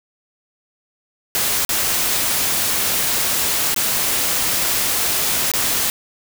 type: noise with dropouts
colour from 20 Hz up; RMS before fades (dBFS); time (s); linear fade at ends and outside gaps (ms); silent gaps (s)
white; -19; 1.35-5.9; 0; 1.65-1.692 / 3.744-3.762 / 5.516-5.537
effects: none